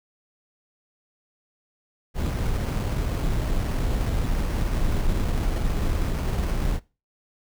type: noise with sample-and-hold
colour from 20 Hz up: brown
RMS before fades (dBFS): -24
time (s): 2.14-6.8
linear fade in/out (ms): 50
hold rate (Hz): 3675
effects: noise-tail reverb RT60 0.3 s tail -21 dB re dry